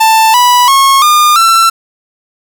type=tone with pitch steps; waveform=45% pulse; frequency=886 / 983.1 / 1090.8 / 1210.3 / 1342.9 Hz; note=A5 / B5 / C#6 / D#6 / E6; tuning=+12 / -8 / -28 / -48 / +32 cents; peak=-4 dBFS; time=0-1.7 s; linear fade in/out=10 ms; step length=340 ms; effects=none